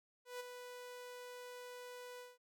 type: tone with ADSR envelope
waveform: sawtooth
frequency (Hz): 493.9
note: B4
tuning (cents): 0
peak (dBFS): -38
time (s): 0.25-2.38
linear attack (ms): 150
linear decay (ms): 17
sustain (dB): -7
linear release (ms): 190
effects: none